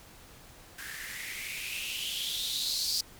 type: noise with band-pass filter sweep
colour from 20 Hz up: violet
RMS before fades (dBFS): -35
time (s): 0.78-3.01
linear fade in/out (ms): 5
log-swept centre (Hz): 1600 to 4800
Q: 7.1
effects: pink hiss -53 dBFS RMS until 3.19 s